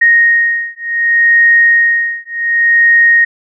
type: beating tone pair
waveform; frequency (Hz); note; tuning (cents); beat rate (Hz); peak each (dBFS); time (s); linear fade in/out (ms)
sine; 1864.7 / 1865.37; A#6 / A#6; 0 / +1; 0.67; -10; 0.01-3.25; 10
effects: none